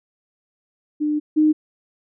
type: tone pair in turn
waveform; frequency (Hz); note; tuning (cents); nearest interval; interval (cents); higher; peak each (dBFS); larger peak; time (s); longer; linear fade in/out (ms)
sine; 300 / 307.4; D4 / D#4; +37 / -21; unison; 42; second; -18 / -12; second; 1-1.2 / 1.36-1.53; first; 20
effects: none